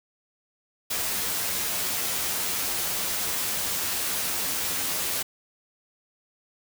white noise with comb filter, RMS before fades -28 dBFS, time 0.9-5.23 s, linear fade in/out 10 ms, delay 11 ms, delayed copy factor +0.6, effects none

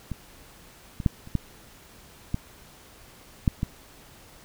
clicks, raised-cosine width 5 ms, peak -18 / -20 / -7 / -29 / -11 / -13 / -7 / -13 dBFS, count 8, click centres 0.117 / 1.002 / 1.062 / 1.274 / 1.353 / 2.344 / 3.478 / 3.631 s, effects pink hiss -51 dBFS RMS until 4.44 s

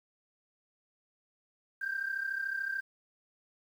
sine tone pair together, 1557 / 1590.6 Hz, G6 / G6, -12 / +25 cents, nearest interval unison, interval 37 cents, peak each -36 / -33 dBFS, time 1.81-2.81 s, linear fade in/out 10 ms, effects tanh soft clip ceiling -26 dBFS + 10-bit

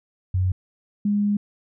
sine tone pair in turn, 92.5 / 205.3 Hz, F#2 / G#3, 0 / -20 cents, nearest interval octave + major second, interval 1380 cents, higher second, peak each -18 dBFS, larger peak neither, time 0.34-0.52 / 1.05-1.37 s, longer second, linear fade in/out 5 ms, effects none

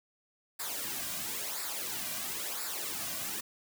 white noise with flanger, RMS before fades -37 dBFS, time 0.59-3.41 s, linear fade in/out 10 ms, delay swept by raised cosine 0.32 to 2.32 ms, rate 0.98 Hz, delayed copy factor -0.7, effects none

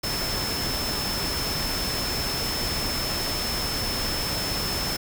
sine tone in noise, 5274 Hz, E8, in tune, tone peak -29 dBFS, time 0.03-4.97 s, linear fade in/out 10 ms, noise pink, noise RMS -29 dBFS, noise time 0.03-4.97 s, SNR -3 dB, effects none

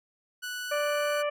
sawtooth tone with pitch glide, 1480 to 1489.4 Hz, F#6 to F#6, 0 to +11 cents, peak -30 dBFS, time 0.42-1.23 s, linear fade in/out 20 ms, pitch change +11 cents, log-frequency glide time 0.6-1.08 s
harmonic tone, 587.3 Hz, D5, in tune, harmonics 1 / 2 / 3 / 4 / 5, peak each -27 / -34 / -40 / -38 / -43 dBFS, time 0.71-1.3 s, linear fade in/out 10 ms
effects none

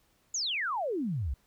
sine exponential sweep, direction down, 7040 to 58 Hz, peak -29 dBFS, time 0.34-1.34 s, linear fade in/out 5 ms, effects pink hiss -69 dBFS RMS until 1.46 s

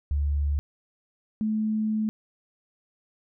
sine tone pair in turn, 72.2 / 216.4 Hz, D2 / A3, -29 / -29 cents, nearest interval octave + perfect fifth, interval 1900 cents, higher second, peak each -22 / -23 dBFS, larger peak first, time 0.11-0.59 / 1.41-2.09 s, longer second, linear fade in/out 0 ms, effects none

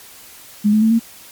sine tone with pitch steps, 208.3 / 215 / 222 / 229.1 Hz, G#3 / A3 / A3 / A#3, +5 / -40 / +16 / -30 cents, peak -10 dBFS, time 0.64-0.996 s, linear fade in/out 20 ms, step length 89 ms, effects white hiss -41 dBFS RMS until 1.31 s + MP3 96 kbps

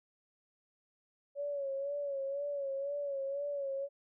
sine tone with vibrato, 560 Hz, C#5, 18 cents sharp, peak -34 dBFS, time 1.35-3.89 s, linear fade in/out 50 ms, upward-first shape sine, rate 2 Hz, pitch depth 55 cents each way, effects none

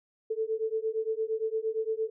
sine beating tone pair, 437.7 / 446.4 Hz, A4 / A4, -9 / +25 cents, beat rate 8.7 Hz, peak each -31 dBFS, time 0.3-2.1 s, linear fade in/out 10 ms, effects none

